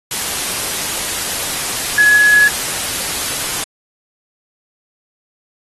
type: tone in noise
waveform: sine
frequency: 1689 Hz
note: G#6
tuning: 29 cents sharp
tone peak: -7 dBFS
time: 1.98-2.48 s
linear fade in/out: 2 ms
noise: white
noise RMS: -20 dBFS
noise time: 0.11-3.64 s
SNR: +10 dB
effects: AAC 32 kbps